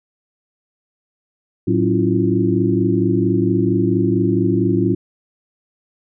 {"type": "tone cluster", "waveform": "sine", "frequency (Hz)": [111.2, 186, 276.9, 329.5, 353.9], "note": ["A2", "F#3", "C#4", "E4", "F4"], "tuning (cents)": [19, 9, -2, -1, 23], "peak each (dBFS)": -20, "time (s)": [1.67, 4.95], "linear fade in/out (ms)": 10, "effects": []}